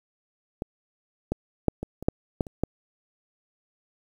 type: clicks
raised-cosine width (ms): 2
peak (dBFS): -16 / -12 / -6 / -18 / -23 / -7 / -10 / -27 / -10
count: 9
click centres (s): 0.621 / 1.32 / 1.683 / 1.83 / 2.026 / 2.085 / 2.408 / 2.468 / 2.636
effects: 8-bit